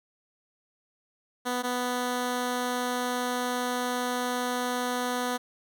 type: tone pair in turn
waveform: 10% pulse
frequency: 247.5 / 247.5 Hz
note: B3 / B3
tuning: +4 / +4 cents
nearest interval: unison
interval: 0 cents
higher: neither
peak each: -19 dBFS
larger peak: neither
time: 1.45-1.63 / 1.63-5.38 s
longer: second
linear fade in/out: 20 ms
effects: none